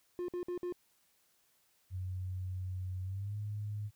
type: tone bursts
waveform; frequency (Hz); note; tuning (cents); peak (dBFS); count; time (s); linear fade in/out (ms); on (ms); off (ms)
triangle; 355.1; F4; +29; -33; 4; 0.19-0.724; 0; 93; 54
type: tone with pitch glide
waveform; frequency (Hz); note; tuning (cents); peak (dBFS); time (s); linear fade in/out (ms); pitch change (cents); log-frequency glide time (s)
sine; 92.5 to 104.43; F#2 to G#2; 0 to +10; -36; 1.9-3.91; 50; +210; 3.02-3.36
effects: white hiss -72 dBFS RMS until 3.95 s

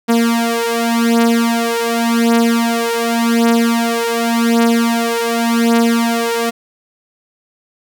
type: beating tone pair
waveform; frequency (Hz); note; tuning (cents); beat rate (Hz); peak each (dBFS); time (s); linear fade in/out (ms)
sawtooth; 231.7 / 232.58; A#3 / A#3; -10 / -4; 0.88; -11; 0.08-6.51; 20
effects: none

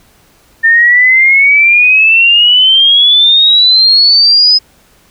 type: exponential sweep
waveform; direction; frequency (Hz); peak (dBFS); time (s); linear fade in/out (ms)
sine; up; 1799 to 5080; -3; 0.63-4.59; 20
effects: pink hiss -47 dBFS RMS until 5.1 s

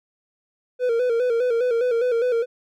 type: tone with vibrato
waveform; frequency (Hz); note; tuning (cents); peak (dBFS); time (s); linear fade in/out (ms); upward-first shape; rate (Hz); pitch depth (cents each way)
triangle; 480.4; B4; -48; -16; 0.79-2.46; 50; square; 4.9; 68
effects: none

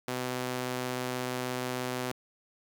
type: tone with high-pass filter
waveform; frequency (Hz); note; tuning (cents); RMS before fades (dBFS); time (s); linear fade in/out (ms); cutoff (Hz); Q
sawtooth; 126.2; B2; +38; -34; 0.08-2.12; 0; 260; 0.64
effects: 10-bit

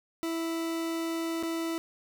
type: tone with dropouts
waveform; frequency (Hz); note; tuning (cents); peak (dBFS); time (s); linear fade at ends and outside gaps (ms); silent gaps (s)
40% pulse; 329.6; E4; 0; -29; 0.23-1.78; 0; 1.427-1.433
effects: none

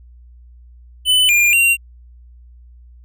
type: tone with pitch steps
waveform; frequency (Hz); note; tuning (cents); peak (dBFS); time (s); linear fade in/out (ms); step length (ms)
square; 3008 / 2405 / 2758; F#7 / D7 / F7; +28 / +41 / -22; -11; 1.05-1.77; 50; 240
effects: added 60 Hz sine -40 dBFS peak until 3.04 s

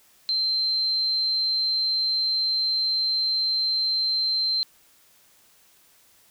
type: tone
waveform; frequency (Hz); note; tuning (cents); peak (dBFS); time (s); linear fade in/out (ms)
sine; 4122; C8; -27; -21; 0.29-4.63; 0
effects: white hiss -58 dBFS RMS until 6.3 s

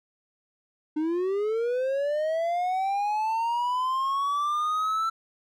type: linear sweep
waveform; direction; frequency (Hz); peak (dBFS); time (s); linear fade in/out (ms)
triangle; up; 300 to 1338; -22; 0.96-5.1; 10
effects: none

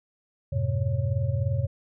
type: tone cluster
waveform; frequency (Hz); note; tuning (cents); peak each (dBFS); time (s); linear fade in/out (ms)
sine; 88.3 / 105.1 / 128.3 / 555; F2 / G#2 / C3 / C#5; +20 / +21 / -34 / +2; -29 / -27 / -27 / -36; 0.52-1.67; 10
effects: none

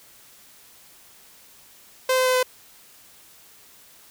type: tone with pitch steps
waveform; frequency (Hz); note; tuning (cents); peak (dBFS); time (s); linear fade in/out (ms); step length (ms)
sawtooth; 517 / 513.7 / 510.5 / 507.2; C5 / C5 / C5 / B4; -21 / -32 / -43 / +46; -14; 2.09-2.43; 5; 85
effects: white hiss -51 dBFS RMS until 4.1 s

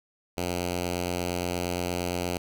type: tone with notch filter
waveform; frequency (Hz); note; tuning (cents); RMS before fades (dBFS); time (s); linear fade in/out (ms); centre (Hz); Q
5% pulse; 88.6; F2; +25; -30; 0.37-2.38; 10; 1100; 1.6
effects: none

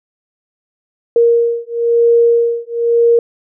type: beating tone pair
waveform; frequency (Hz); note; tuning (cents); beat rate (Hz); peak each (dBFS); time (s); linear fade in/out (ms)
sine; 467.8 / 468.8; A#4 / A#4; +6 / +10; 1; -12; 1.16-3.19; 2
effects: none

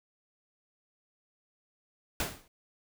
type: noise with exponential decay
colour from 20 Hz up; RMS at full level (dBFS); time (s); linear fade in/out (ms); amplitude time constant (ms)
pink; -28; 2.2-2.48; 2; 60
effects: none

